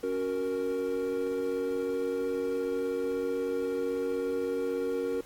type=chord; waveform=triangle; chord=F# major; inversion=second; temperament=equal; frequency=277.2 / 370 / 466.2 Hz; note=C#4 / F#4 / A#4; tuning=0 / 0 / 0 cents; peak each=-34 / -33 / -28 dBFS; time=0.03-5.21 s; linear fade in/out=5 ms; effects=pink hiss -54 dBFS RMS until 5.25 s + AAC 64 kbps